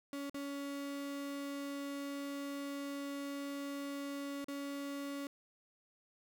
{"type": "tone with dropouts", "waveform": "35% pulse", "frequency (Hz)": 281.3, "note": "C#4", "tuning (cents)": 26, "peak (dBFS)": -38, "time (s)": [0.13, 5.27], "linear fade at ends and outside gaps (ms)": 1, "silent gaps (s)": [[0.297, 0.344], [4.444, 4.483]], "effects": []}